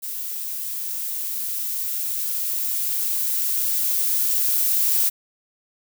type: noise with level ramp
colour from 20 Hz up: violet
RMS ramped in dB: -30 to -19 dBFS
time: 0.02-5.1 s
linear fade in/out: 20 ms
effects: none